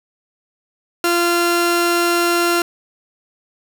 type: tone pair together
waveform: sawtooth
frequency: 345.3 / 690.6 Hz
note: F4 / F5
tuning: -20 / -20 cents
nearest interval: octave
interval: 1200 cents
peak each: -12 / -12 dBFS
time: 1.04-2.62 s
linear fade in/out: 2 ms
effects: none